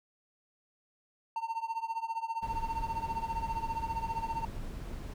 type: tone with tremolo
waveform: triangle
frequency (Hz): 908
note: A#5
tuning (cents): -46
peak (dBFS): -27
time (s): 1.36-4.45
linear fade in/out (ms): 2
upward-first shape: triangle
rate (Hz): 15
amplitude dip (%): 95
type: noise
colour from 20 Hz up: brown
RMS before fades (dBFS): -40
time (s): 2.42-5.14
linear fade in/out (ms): 10
effects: none